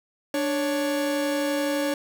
45% pulse tone pair together, 293.7 / 555.7 Hz, D4 / C#5, 0 / +4 cents, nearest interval major seventh, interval 1104 cents, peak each -26 dBFS, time 0.34-1.94 s, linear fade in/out 2 ms, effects none

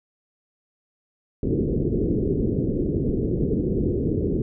white low-pass noise, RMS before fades -23 dBFS, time 1.43-4.42 s, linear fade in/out 2 ms, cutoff 430 Hz, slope 48 dB/octave, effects none

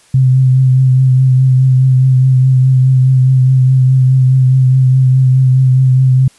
sine tone with vibrato, 130 Hz, C3, 11 cents flat, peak -5 dBFS, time 0.14-6.28 s, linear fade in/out 5 ms, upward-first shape triangle, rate 4.8 Hz, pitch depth 31 cents each way, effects white hiss -47 dBFS RMS until 6.38 s + resampled to 24000 Hz

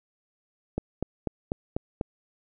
click train, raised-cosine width 2 ms, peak -14 dBFS, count 6, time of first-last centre 0.78-2.012 s, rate 4.06 Hz, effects none

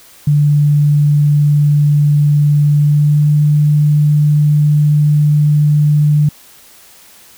sine tone with pitch glide, 146.83 to 148.79 Hz, D3 to D3, 0 to +23 cents, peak -7 dBFS, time 0.27-6.29 s, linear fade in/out 5 ms, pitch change +23 cents, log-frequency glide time 2.75-3.31 s, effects white hiss -42 dBFS RMS until 7.37 s

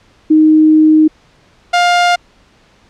sine / sawtooth tone pair in turn, 311.1 / 704.9 Hz, D#4 / F5, 0 / +16 cents, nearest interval octave + major second, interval 1416 cents, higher second, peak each -4 dBFS, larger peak neither, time 0.3-1.08 / 1.73-2.16 s, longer first, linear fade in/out 10 ms, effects pink hiss -49 dBFS RMS until 2.89 s + low-pass 5000 Hz 12 dB/octave

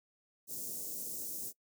white band-stop noise, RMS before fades -41 dBFS, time 0.47-1.53 s, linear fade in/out 50 ms, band 510 to 6200 Hz, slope 24 dB/octave, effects noise-tail reverb RT60 0.1 s tail -22 dB re dry + high-pass 150 Hz 12 dB/octave

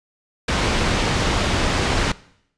pink low-pass noise, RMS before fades -20 dBFS, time 0.48-2.12 s, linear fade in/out 5 ms, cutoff 5000 Hz, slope 12 dB/octave, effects noise-tail reverb RT60 0.7 s tail -20 dB re dry + resampled to 22050 Hz

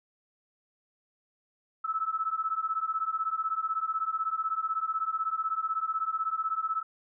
sine beating tone pair, 1299 / 1315 Hz, E6 / E6, -26 / -5 cents, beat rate 16 Hz, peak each -31 dBFS, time 1.84-6.83 s, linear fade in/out 10 ms, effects none

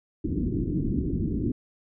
white low-pass noise, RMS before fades -27 dBFS, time 0.24-1.52 s, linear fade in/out 5 ms, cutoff 340 Hz, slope 48 dB/octave, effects none

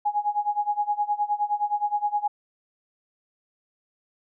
sine tone with tremolo, 830 Hz, G#5, 1 cent flat, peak -19 dBFS, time 0.05-2.28 s, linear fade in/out 10 ms, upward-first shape sine, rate 9.6 Hz, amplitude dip 90%, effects none

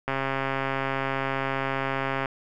click train, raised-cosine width 0.5 ms, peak -12 dBFS, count 295, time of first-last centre 0.08-2.258 s, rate 135 Hz, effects none

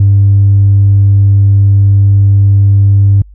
triangle tone with tanh clipping, 99.6 Hz, G2, 28 cents sharp, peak -3 dBFS, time 0-3.22 s, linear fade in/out 5 ms, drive 5 dB, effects added 50 Hz sine -32 dBFS peak until 3.34 s

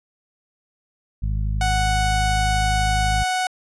harmonic tone, 52 Hz, G#1, 3 cents sharp, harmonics 1 / 2 / 3 / 4, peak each -21 / -26 / -33 / -38 dBFS, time 1.22-3.24 s, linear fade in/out 10 ms
sawtooth tone, 740 Hz, F#5, in tune, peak -16 dBFS, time 1.61-3.47 s, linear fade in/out 2 ms
effects resampled to 24000 Hz

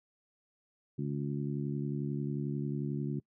harmonic tone, 71.2 Hz, C#2, 47 cents sharp, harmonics 2 / 3 / 4 / 5, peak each -34 / -38 / -40 / -42 dBFS, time 0.98-3.2 s, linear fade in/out 10 ms, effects noise-tail reverb RT60 0.1 s tail -25 dB re dry

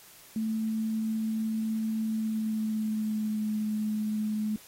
sine tone with pitch glide, 220.3 to 213.8 Hz, A3 to A3, +2 to -49 cents, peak -27 dBFS, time 0.36-4.56 s, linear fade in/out 2 ms, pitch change -51 cents, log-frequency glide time 2.05-3.47 s, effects white hiss -53 dBFS RMS until 4.67 s + AAC 48 kbps

